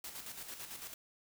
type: noise with tremolo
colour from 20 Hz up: white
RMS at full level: -45 dBFS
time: 0.04-0.94 s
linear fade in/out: 2 ms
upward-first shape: square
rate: 9 Hz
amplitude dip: 50%
effects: none